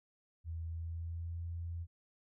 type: tone with pitch glide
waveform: sine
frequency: 82.3 to 84.76 Hz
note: E2 to E2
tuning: -2 to +49 cents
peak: -38 dBFS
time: 0.44-1.87 s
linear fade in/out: 50 ms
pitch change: +51 cents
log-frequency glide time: 0.66-1.42 s
effects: none